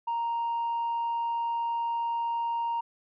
sine tone, 932.3 Hz, A#5, in tune, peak -25 dBFS, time 0.07-2.81 s, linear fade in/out 10 ms, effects tanh soft clip ceiling -25 dBFS

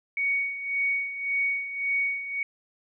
sine tone with tremolo, 2236 Hz, C#7, 14 cents sharp, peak -22 dBFS, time 0.17-2.43 s, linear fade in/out 2 ms, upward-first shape sine, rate 1.8 Hz, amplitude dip 70%, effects none

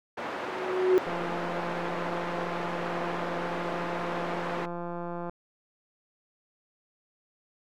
pink band-pass noise, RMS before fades -35 dBFS, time 0.17-4.66 s, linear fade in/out 10 ms, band 390 to 1700 Hz, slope 12 dB/octave
sine tone with exponential growth, 370 Hz, F#4, in tune, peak -16 dBFS, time 0.19-0.98 s, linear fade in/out 0 ms, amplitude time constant 170 ms
click train, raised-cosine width 1 ms, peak -23 dBFS, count 732, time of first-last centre 1.07-5.295 s, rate 173 Hz
effects none

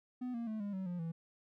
triangle tone with pitch steps, 250 / 233.3 / 217.6 / 203.1 / 189.46 / 176.78 / 164.94 Hz, B3 / A#3 / A3 / G#3 / F#3 / F3 / E3, +21 / +2 / -19 / -38 / +41 / +21 / +1 cents, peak -35 dBFS, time 0.21-1.12 s, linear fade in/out 10 ms, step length 130 ms, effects none

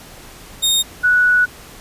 sawtooth / sine tone pair in turn, 3696 / 1473.1 Hz, A#7 / F#6, -16 / -8 cents, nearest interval octave + major third, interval 1592 cents, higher first, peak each -10 dBFS, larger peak neither, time 0.62-0.83 / 1.03-1.46 s, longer second, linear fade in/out 20 ms, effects pink hiss -39 dBFS RMS until 1.8 s + resampled to 32000 Hz

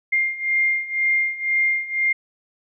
sine beating tone pair, 2111 / 2113 Hz, C7 / C7, +15 / +16 cents, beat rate 2 Hz, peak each -23 / -20 dBFS, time 0.12-2.13 s, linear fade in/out 10 ms, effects none

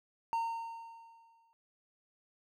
triangle tone with exponential decay, 917 Hz, A#5, 29 cents flat, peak -27 dBFS, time 0.33-1.53 s, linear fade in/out 0 ms, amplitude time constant 260 ms, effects none

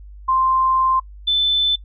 sine tone pair in turn, 1046.5 / 3520 Hz, C6 / A7, 0 / 0 cents, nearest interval octave + major sixth, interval 2100 cents, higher second, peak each -14 dBFS, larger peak neither, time 0.28-1 / 1.27-1.76 s, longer first, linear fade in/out 10 ms, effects noise-tail reverb RT60 0.1 s tail -24 dB re dry + added 50 Hz sine -36 dBFS peak until 1.84 s

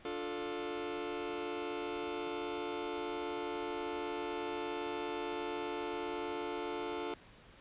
sawtooth chord, D minor, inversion none, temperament just, 293.7 / 352.4 / 440.5 Hz, D4 / F4 / A4, 0 / +16 / +2 cents, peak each -40 / -37 / -36 dBFS, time 0.05-7.14 s, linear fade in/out 2 ms, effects pink hiss -58 dBFS RMS until 7.6 s + resampled to 8000 Hz

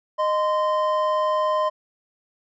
triangle tone pair together, 616.9 / 1035 Hz, D#5 / C6, -15 / -19 cents, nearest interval major sixth, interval 896 cents, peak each -20 dBFS, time 0.18-1.7 s, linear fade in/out 20 ms, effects resampled to 16000 Hz

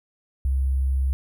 sine tone with sample-and-hold, 66.5 Hz, C2, 29 cents sharp, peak -19 dBFS, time 0.45-1.13 s, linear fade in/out 0 ms, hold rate 11025 Hz, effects none

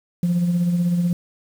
sine tone with tremolo, 174.61 Hz, F3, in tune, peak -13 dBFS, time 0.23-1.13 s, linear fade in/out 2 ms, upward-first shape sine, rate 16 Hz, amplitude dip 45%, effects tanh soft clip ceiling -14 dBFS + 7-bit

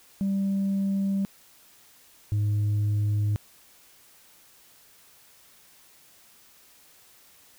sine tone pair in turn, 196 / 104.16 Hz, G3 / G#2, 0 / +6 cents, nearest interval major seventh, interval 1094 cents, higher first, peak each -21 / -19 dBFS, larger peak second, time 0.21-1.25 / 2.32-3.36 s, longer neither, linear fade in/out 0 ms, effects tanh soft clip ceiling -21 dBFS + white hiss -56 dBFS RMS until 7.58 s

